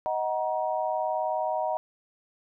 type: tone cluster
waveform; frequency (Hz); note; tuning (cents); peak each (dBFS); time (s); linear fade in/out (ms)
sine; 627 / 746 / 947; D#5 / F#5 / A#5; +13 / +14 / +27; -29 / -30 / -31; 0.06-1.77; 0
effects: none